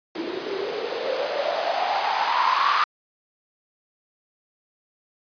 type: noise with band-pass filter sweep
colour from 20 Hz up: blue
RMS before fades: -24 dBFS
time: 0.15-2.84 s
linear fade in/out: 2 ms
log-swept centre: 320 to 1200 Hz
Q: 8
effects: resampled to 11025 Hz